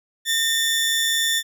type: tone pair together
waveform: sawtooth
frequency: 1819 / 3494 Hz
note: A#6 / A7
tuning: -43 / -13 cents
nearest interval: major seventh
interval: 1130 cents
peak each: -19 / -18 dBFS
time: 0.25-1.43 s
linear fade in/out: 50 ms
effects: none